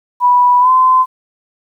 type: tone with pitch glide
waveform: sine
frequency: 983 to 1027.7 Hz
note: B5 to C6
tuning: -8 to -31 cents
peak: -6 dBFS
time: 0.2-1.06 s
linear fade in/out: 50 ms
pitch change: +77 cents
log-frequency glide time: 0.6-0.7 s
effects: 8-bit